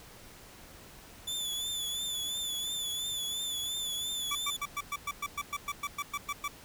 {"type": "tone with vibrato", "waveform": "sawtooth", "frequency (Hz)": 3479, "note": "A7", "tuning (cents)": -20, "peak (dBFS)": -30, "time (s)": [1.27, 4.57], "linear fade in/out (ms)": 10, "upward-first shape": "triangle", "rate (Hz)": 2.9, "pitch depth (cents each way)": 57}
{"type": "tone bursts", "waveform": "25% pulse", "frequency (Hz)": 1155, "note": "D6", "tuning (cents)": -29, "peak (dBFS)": -28, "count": 15, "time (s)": [4.31, 6.48], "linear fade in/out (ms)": 5, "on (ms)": 42, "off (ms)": 110}
{"effects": ["pink hiss -52 dBFS RMS until 6.64 s"]}